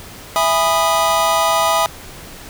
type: chord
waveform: square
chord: E major seventh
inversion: none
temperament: just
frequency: 659.3 / 824.1 / 988.9 / 1236.1 Hz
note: E5 / G#5 / B5 / D#6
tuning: 0 / -14 / +2 / -12 cents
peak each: -19 / -21 / -20 / -19 dBFS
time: 0.36-1.86 s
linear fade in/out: 0 ms
effects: pink hiss -36 dBFS RMS until 2.49 s